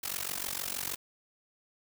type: noise with amplitude modulation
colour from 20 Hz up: white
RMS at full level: -32 dBFS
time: 0.03-0.96 s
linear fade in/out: 10 ms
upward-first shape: sine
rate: 46.4 Hz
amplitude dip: 95%
effects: none